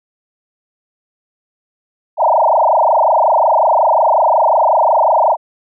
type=tone with frequency modulation; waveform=sine; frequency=784 Hz; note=G5; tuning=in tune; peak=-8 dBFS; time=2.17-5.37 s; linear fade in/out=50 ms; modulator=25.5 Hz; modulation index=7.2; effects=none